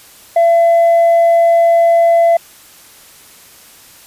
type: tone with tanh clipping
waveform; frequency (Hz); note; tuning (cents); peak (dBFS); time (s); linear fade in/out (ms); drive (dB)
sine; 675; E5; +41; -7; 0.36-2.37; 5; 1
effects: white hiss -41 dBFS RMS until 4.06 s + resampled to 32000 Hz